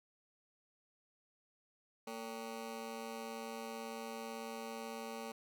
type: ring-modulated tone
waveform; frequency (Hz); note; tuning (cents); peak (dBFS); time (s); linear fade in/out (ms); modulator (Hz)
20% pulse; 340.1; F4; -46; -35; 2.07-5.32; 5; 111
effects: none

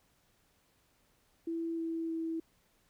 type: tone with pitch steps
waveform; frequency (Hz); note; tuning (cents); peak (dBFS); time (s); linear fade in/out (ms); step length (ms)
sine; 331.2 / 328.4 / 326.3; E4 / E4 / E4; +8 / -6 / -18; -33; 1.47-2.4; 5; 310
effects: pink hiss -71 dBFS RMS until 2.89 s

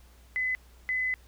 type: tone pair in turn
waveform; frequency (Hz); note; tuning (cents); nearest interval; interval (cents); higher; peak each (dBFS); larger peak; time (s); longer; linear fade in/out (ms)
sine; 2018 / 2018; B6 / B6; +37 / +37; unison; 0; neither; -26; neither; 0.36-0.55 / 0.89-1.14; second; 0
effects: added 60 Hz sine -53 dBFS peak until 1.27 s + pink hiss -61 dBFS RMS until 1.27 s

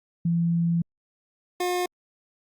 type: tone pair in turn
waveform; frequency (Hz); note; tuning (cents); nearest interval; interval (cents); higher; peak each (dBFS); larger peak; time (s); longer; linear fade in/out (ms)
sine / 25% pulse; 169.1 / 358.3; E3 / F4; +44 / +44; octave + minor second; 1300; second; -20; neither; 0.25-0.82 / 1.6-1.86; first; 5
effects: Opus 48 kbps

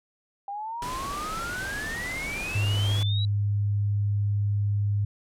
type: exponential sweep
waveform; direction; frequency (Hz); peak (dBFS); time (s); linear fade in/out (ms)
sine; up; 790 to 3951; -31; 0.48-3.25; 2
type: noise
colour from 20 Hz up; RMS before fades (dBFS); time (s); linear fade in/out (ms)
pink; -36; 0.82-3.03; 2
type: tone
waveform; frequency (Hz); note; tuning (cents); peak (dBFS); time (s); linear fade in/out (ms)
sine; 102.2; G#2; -27; -22; 2.55-5.05; 5
effects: low-pass 11000 Hz 12 dB/octave

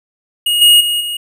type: tone with level steps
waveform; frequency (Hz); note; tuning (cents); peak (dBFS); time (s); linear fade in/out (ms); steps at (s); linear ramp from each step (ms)
square; 2873; F7; +48; -12 / -5 / -14 / -19; 0.46-1.17; 5; 0.61 / 0.8 / 1; 10
effects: none

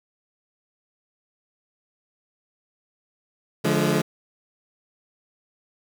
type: chord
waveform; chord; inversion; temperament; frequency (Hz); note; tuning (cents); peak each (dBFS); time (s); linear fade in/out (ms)
20% pulse; D diminished; none; equal with one note detuned; 146.83 / 174.61 / 212.4; D3 / F3 / Ab3; 0 / 0 / +39; -19; 3.64-4.02; 10
effects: none

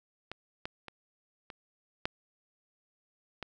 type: clicks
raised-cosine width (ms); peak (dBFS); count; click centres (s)
0.3; -23 / -20 / -27 / -27 / -14 / -22; 6; 0.316 / 0.655 / 0.883 / 1.502 / 2.055 / 3.427
effects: none

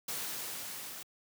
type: noise with level ramp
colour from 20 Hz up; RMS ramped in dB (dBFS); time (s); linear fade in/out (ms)
white; -37 to -45; 0.08-1.03; 5
effects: high-pass 100 Hz 12 dB/octave

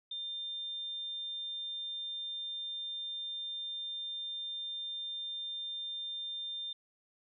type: tone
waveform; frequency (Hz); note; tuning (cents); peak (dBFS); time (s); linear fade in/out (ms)
sine; 3600; A7; +39; -37; 0.11-6.73; 5
effects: none

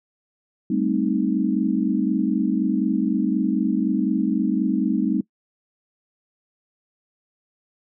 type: chord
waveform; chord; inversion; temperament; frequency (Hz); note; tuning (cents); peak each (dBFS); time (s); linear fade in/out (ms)
sine; A half-diminished seventh; third; equal; 196 / 220 / 261.6 / 311.1; G3 / A3 / C4 / Eb4; 0 / 0 / 0 / 0; -24; 0.7-5.21; 5
effects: noise-tail reverb RT60 0.1 s tail -22 dB re dry

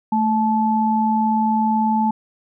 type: tone pair together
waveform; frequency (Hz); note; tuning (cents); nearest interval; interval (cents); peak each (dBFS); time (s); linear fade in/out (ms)
sine; 220.5 / 868.1; A3 / A5; +4 / -24; 2 octaves; 2372; -18; 0.12-2.11; 5
effects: none

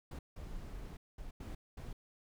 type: noise bursts at uneven times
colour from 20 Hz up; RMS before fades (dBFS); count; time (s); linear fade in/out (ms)
brown; -45; 5; 0.11-0.19 / 0.36-0.97 / 1.18-1.31 / 1.4-1.55 / 1.77-1.93; 5
effects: none

